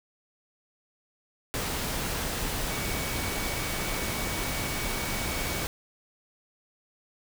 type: tone in noise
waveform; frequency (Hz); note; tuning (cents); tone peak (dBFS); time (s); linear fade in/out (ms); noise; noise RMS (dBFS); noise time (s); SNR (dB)
sine; 2253; C#7; +28; -39; 2.71-5.64; 0; pink; -31; 1.54-5.67; -11
effects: none